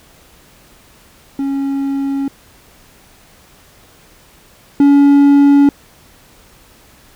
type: tone pair in turn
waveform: triangle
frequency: 275.4 / 283 Hz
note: C#4 / C#4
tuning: -11 / +36 cents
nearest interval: unison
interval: 47 cents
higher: second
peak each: -13 / -3 dBFS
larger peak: second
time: 1.39-2.28 / 4.8-5.69 s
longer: neither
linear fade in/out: 2 ms
effects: pink hiss -46 dBFS RMS until 7.15 s